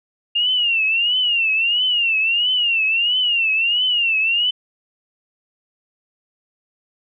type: tone with vibrato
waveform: sine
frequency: 2794 Hz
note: F7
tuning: in tune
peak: -15 dBFS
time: 0.35-4.51 s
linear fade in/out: 10 ms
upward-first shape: triangle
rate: 1.5 Hz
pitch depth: 160 cents each way
effects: none